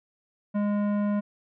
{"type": "tone with tanh clipping", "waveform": "triangle", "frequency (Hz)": 205.8, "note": "G#3", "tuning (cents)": -16, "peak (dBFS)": -25, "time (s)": [0.54, 1.21], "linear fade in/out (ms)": 20, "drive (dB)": 18, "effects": []}